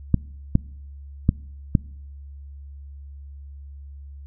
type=clicks; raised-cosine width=5 ms; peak=-3 dBFS; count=4; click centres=0.143 / 0.554 / 1.291 / 1.752 s; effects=noise-tail reverb RT60 0.8 s tail -25 dB re dry + added 70 Hz sine -37 dBFS peak until 4.26 s